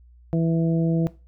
harmonic tone, 164.81 Hz, E3, in tune, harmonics 1 / 2 / 3 / 4, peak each -20 / -26 / -30 / -32 dBFS, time 0.33-1.07 s, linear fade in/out 0 ms, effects noise-tail reverb RT60 0.3 s tail -18 dB re dry + added 60 Hz sine -48 dBFS peak until 1.27 s

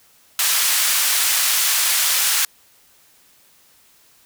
white band-pass noise, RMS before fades -18 dBFS, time 0.39-2.45 s, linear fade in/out 2 ms, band 1200 to 14000 Hz, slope 12 dB/octave, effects white hiss -54 dBFS RMS until 4.25 s

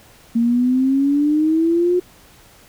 sine exponential sweep, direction up, 229.5 to 363.1 Hz, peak -13 dBFS, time 0.35-2 s, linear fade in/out 10 ms, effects pink hiss -48 dBFS RMS until 2.68 s

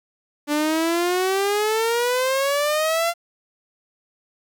sawtooth exponential sweep, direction up, 290.9 to 692 Hz, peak -15 dBFS, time 0.47-3.14 s, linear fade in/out 50 ms, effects 9-bit

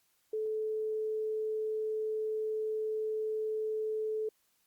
sine tone, 434.2 Hz, A4, 23 cents flat, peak -31 dBFS, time 0.33-4.29 s, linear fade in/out 5 ms, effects white hiss -73 dBFS RMS until 4.66 s + Opus 48 kbps

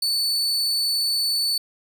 40% pulse tone, 4483 Hz, C#8, 19 cents sharp, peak -19 dBFS, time 0.02-1.58 s, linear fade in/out 5 ms, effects none

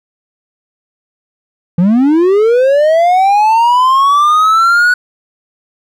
triangle linear sweep, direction up, 164.81 to 1480 Hz, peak -4 dBFS, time 1.78-4.94 s, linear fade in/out 5 ms, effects none

